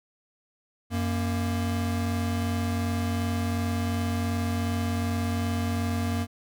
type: tone pair together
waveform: square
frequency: 92.3 / 234.2 Hz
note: F#2 / A#3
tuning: -4 / +8 cents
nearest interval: octave + major third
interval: 1612 cents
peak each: -28 / -30 dBFS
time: 0.9-6.27 s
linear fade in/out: 50 ms
effects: none